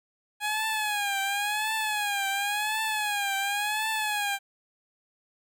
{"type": "tone with vibrato", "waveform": "15% pulse", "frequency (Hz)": 830.6, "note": "G#5", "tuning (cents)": 0, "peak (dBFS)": -20, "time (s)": [0.4, 4.39], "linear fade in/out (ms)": 50, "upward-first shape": "triangle", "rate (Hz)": 0.93, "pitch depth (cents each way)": 110, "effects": []}